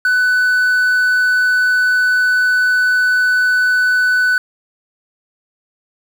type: tone with quantisation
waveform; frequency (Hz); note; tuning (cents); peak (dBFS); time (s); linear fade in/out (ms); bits
triangle; 1496; F#6; +19; -9; 0.05-4.38; 2; 6
effects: none